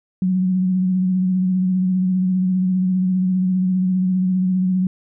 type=tone with vibrato; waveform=sine; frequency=185 Hz; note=F#3; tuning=in tune; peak=-15 dBFS; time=0.22-4.87 s; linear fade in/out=2 ms; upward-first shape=sine; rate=15 Hz; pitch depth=31 cents each way; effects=none